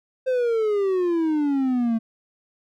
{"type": "exponential sweep", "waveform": "triangle", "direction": "down", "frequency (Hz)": [524, 222.1], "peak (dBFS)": -17, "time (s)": [0.26, 1.99], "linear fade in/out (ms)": 20, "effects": []}